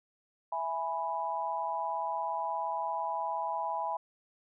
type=chord; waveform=sine; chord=E major; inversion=none; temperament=equal; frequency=659.3 / 830.6 / 987.8 Hz; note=E5 / G#5 / B5; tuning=0 / 0 / 0 cents; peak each=-38 / -35 / -34 dBFS; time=0.52-3.97 s; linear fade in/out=5 ms; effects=none